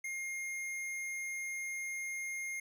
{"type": "tone", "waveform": "square", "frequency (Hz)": 2130, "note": "C7", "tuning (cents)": 30, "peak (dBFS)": -38, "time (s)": [0.04, 2.6], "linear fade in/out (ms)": 5, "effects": ["resampled to 32000 Hz"]}